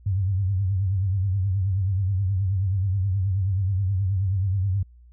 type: tone with vibrato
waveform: sine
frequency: 96 Hz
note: G2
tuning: 36 cents flat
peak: -20 dBFS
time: 0.06-4.83 s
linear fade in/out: 5 ms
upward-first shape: triangle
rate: 9.4 Hz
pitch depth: 130 cents each way
effects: added 60 Hz sine -47 dBFS peak until 5.12 s